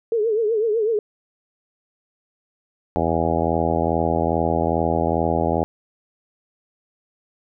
sine tone with vibrato, 440 Hz, A4, in tune, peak -17 dBFS, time 0.12-0.99 s, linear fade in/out 2 ms, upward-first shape triangle, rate 8 Hz, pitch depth 130 cents each way
harmonic tone, 82.41 Hz, E2, in tune, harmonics 1 / 2 / 3 / 4 / 5 / 6 / 7 / 8 / 9 / 10, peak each -27 / -27 / -27 / -27 / -27 / -27 / -27 / -27 / -27 / -27 dBFS, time 2.96-5.64 s, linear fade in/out 0 ms
effects none

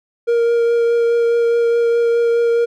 triangle tone with vibrato, 468.1 Hz, A#4, 7 cents sharp, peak -10 dBFS, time 0.27-2.66 s, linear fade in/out 20 ms, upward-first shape triangle, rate 4.8 Hz, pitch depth 12 cents each way, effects none

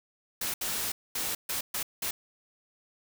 white noise bursts at uneven times, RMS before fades -32 dBFS, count 6, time 0.41-0.54 / 0.61-0.92 / 1.15-1.35 / 1.49-1.61 / 1.74-1.83 / 2.02-2.11 s, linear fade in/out 5 ms, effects none

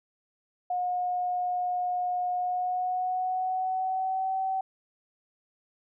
sine tone with pitch glide, 721 to 763.4 Hz, F#5 to G5, -45 to -46 cents, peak -26 dBFS, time 0.7-4.61 s, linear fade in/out 5 ms, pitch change +99 cents, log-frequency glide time 2.34-4.35 s, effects none

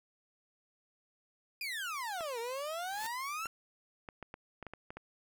30% pulse exponential two-way sweep, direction down then up, 2489 to 451.9 to 1380 Hz, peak -34 dBFS, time 1.61-3.47 s, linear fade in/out 2 ms, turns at 2.39 s
clicks, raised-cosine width 0.5 ms, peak -29 dBFS, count 10, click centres 2.208 / 3.457 / 4.088 / 4.227 / 4.341 / 4.627 / 4.667 / 4.736 / 4.905 / 4.97 s
white noise with exponential growth, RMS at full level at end -41 dBFS, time 2.71-3.07 s, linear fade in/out 5 ms, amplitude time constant 77 ms
effects none

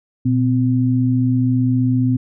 sine tone pair together, 120.67 / 255.7 Hz, B2 / C4, -40 / -40 cents, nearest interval octave + minor second, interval 1300 cents, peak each -16 dBFS, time 0.25-2.17 s, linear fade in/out 10 ms, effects none

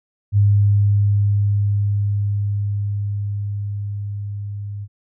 sine tone with level ramp, 101.9 Hz, G#2, 32 cents flat, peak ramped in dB -10 to -26 dBFS, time 0.32-4.88 s, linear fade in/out 50 ms, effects none

